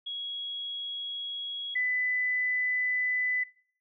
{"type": "tone pair in turn", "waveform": "sine", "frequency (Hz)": [3322, 1999.3], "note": ["G#7", "B6"], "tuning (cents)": [0, 21], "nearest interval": "major sixth", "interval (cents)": 879, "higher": "first", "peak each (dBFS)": [-33, -25], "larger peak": "second", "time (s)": [[0.06, 1.75], [1.75, 3.44]], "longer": "neither", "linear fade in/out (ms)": 10, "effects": ["noise-tail reverb RT60 0.6 s tail -23 dB re dry"]}